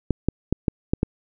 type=clicks; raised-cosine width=3 ms; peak=-6 dBFS; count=6; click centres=0.107 / 0.286 / 0.526 / 0.682 / 0.935 / 1.031 s; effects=none